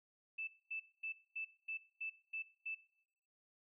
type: tone bursts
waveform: sine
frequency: 2637 Hz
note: E7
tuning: in tune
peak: -40 dBFS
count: 8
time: 0.38-2.75 s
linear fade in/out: 10 ms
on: 95 ms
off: 230 ms
effects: noise-tail reverb RT60 0.8 s tail -20 dB re dry